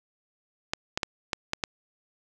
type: clicks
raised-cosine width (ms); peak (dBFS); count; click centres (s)
0.2; -9; 6; 0.735 / 0.975 / 1.032 / 1.332 / 1.534 / 1.638
effects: none